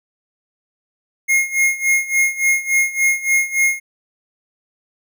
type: tone with tremolo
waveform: square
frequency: 2147 Hz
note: C7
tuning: 44 cents sharp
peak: -12 dBFS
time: 1.28-3.8 s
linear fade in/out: 20 ms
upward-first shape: sine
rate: 3.5 Hz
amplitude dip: 85%
effects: none